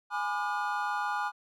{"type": "chord", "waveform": "triangle", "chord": "G# diminished seventh", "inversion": "none", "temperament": "just", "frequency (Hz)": [830.6, 996.7, 1196.1, 1435.3], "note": ["G#5", "B5", "D6", "F6"], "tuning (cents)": [0, 16, 31, 47], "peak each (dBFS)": [-31, -35, -34, -33], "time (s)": [0.1, 1.32], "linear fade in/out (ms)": 50, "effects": []}